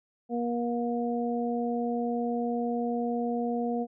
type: harmonic tone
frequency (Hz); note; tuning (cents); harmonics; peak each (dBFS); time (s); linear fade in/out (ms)
237.9; A#3; +35; 1 / 2 / 3; -29 / -32 / -34; 0.29-3.87; 50
effects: none